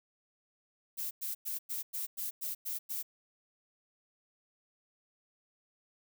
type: noise bursts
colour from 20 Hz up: violet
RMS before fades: -37 dBFS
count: 9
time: 0.97-3.03 s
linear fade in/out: 20 ms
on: 140 ms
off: 100 ms
effects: none